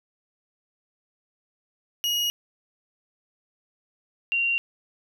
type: tone pair in turn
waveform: 35% pulse / sine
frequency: 2886 / 2762 Hz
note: F#7 / F7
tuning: -44 / -20 cents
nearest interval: minor second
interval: 76 cents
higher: first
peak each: -21 dBFS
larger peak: neither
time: 2.04-2.3 / 4.32-4.58 s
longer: neither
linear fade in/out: 0 ms
effects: none